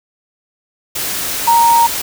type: tone in noise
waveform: sine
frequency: 932.3 Hz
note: A#5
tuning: in tune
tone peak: -7 dBFS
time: 1.47-1.87 s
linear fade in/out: 10 ms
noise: white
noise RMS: -20 dBFS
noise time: 0.95-2.02 s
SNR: +10 dB
effects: none